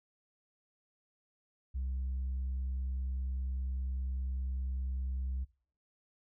sine tone, 65 Hz, C2, 11 cents flat, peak -31 dBFS, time 1.74-5.45 s, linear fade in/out 20 ms, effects noise-tail reverb RT60 0.5 s tail -23 dB re dry + tanh soft clip ceiling -31 dBFS

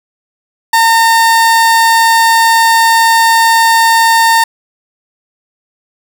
30% pulse tone, 911 Hz, A#5, 40 cents flat, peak -3 dBFS, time 0.73-4.44 s, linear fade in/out 5 ms, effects 7-bit

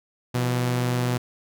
sawtooth tone pair together, 123.47 / 171.07 Hz, B2 / F3, 0 / -36 cents, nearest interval tritone, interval 564 cents, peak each -18 / -30 dBFS, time 0.34-1.18 s, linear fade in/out 10 ms, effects none

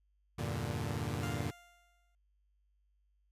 sawtooth chord, E half-diminished seventh, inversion none, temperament equal, 82.41 / 98 / 116.54 / 146.83 Hz, E2 / G2 / Bb2 / D3, 0 / 0 / 0 / 0 cents, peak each -38 / -37 / -35 / -36 dBFS, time 0.38-1.51 s, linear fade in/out 10 ms
15% pulse tone with exponential decay, 698.5 Hz, F5, in tune, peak -35 dBFS, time 1.23-2.15 s, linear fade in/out 1 ms, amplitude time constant 200 ms
effects added 50 Hz sine -70 dBFS peak until 3.31 s + resampled to 32000 Hz

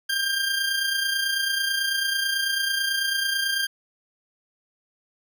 20% pulse tone with amplitude modulation, 1594 Hz, G6, 28 cents sharp, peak -16 dBFS, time 0.09-3.67 s, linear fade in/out 10 ms, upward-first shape sine, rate 29.1 Hz, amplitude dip 45%, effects none

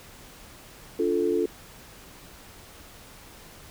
sine chord, D minor, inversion none, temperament equal with one note detuned, 289.5 / 349.2 / 440 Hz, D4 / F4 / A4, -25 / 0 / 0 cents, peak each -29 / -25 / -25 dBFS, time 0.99-1.46 s, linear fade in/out 5 ms, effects pink hiss -48 dBFS RMS until 3.7 s

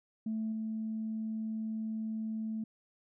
sine tone with level steps, 220 Hz, A3, in tune, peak -31 / -33 dBFS, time 0.26-2.64 s, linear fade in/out 5 ms, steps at 0.52 s, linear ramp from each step 5 ms, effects tanh soft clip ceiling -28 dBFS

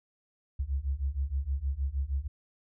sine beating tone pair, 65.41 / 71.81 Hz, C2 / D2, 0 / -38 cents, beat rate 6.4 Hz, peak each -32 / -31 dBFS, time 0.59-2.28 s, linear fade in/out 10 ms, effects none

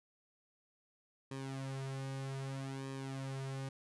sawtooth tone with flanger, 134.8 Hz, C#3, 48 cents flat, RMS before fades -42 dBFS, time 1.31-3.69 s, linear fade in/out 5 ms, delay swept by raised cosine 1.4 to 4.5 ms, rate 0.63 Hz, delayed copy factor -0.75, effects resampled to 24000 Hz

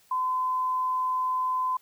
sine tone, 1021 Hz, C6, 43 cents flat, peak -24 dBFS, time 0.11-1.77 s, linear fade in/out 5 ms, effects white hiss -61 dBFS RMS until 1.81 s

